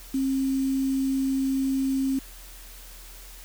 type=tone with quantisation; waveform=sine; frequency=268 Hz; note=C4; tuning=42 cents sharp; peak=-22 dBFS; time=0.14-2.19 s; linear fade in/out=5 ms; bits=7; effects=added 41 Hz sine -44 dBFS peak until 3.44 s + white hiss -47 dBFS RMS until 3.44 s